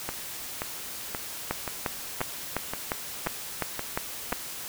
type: two click trains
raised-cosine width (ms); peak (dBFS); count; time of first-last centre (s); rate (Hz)
0.5; -15 / -11; 9 / 9; 0.09-4.323 / 1.51-4.327; 1.89 / 2.84
effects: white hiss -38 dBFS RMS until 4.68 s